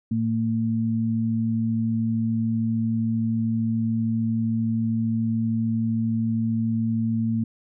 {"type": "tone pair together", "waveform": "sine", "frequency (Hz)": [113.1, 226.2], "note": ["A2", "A3"], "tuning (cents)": [48, 48], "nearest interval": "octave", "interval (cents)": 1200, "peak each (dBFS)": [-26, -22], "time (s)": [0.11, 7.44], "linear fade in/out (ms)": 5, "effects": []}